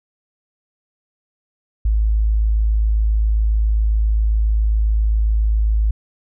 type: tone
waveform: sine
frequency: 53.7 Hz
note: A1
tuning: 41 cents flat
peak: -13 dBFS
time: 1.85-5.91 s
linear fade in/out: 5 ms
effects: none